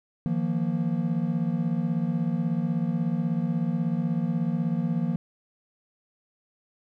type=chord; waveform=triangle; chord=Eb suspended second; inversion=none; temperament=equal with one note detuned; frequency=158.28 / 174.61 / 233.1 Hz; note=Eb3 / F3 / Bb3; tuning=+30 / 0 / 0 cents; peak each=-27 / -25 / -27 dBFS; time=0.26-5.16 s; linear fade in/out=0 ms; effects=none